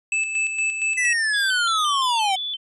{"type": "tone with tremolo", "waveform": "square", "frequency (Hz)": 2625, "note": "E7", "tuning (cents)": -8, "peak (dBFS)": -20, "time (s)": [0.12, 1.13], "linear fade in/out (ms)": 2, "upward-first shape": "square", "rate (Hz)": 4.3, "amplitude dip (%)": 50}
{"type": "linear sweep", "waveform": "square", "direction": "down", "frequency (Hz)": [2021, 740], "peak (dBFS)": -20, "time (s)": [0.97, 2.36], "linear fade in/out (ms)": 10}
{"type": "tone with vibrato", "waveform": "sine", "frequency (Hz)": 3272, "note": "G#7", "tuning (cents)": -26, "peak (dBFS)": -25, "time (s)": [1.33, 2.57], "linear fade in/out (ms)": 20, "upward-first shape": "square", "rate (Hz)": 2.9, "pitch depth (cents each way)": 97}
{"effects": ["resampled to 24000 Hz"]}